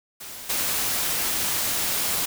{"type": "noise with level steps", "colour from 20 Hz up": "white", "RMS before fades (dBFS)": [-38, -25], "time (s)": [0.2, 2.26], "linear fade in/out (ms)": 10, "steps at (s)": 0.49, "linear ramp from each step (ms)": 10, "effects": []}